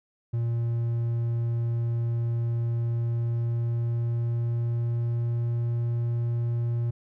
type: tone with pitch glide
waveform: triangle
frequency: 117.1 to 118.12 Hz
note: A#2 to A#2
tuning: +8 to +23 cents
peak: -22 dBFS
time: 0.33-6.91 s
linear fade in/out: 10 ms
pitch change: +15 cents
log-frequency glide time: 2.89-5.63 s
effects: none